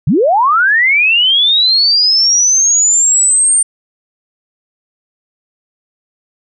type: linear sweep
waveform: sine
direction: up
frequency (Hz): 110.4 to 8870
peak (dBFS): -7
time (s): 0.07-3.63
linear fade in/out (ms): 5
effects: none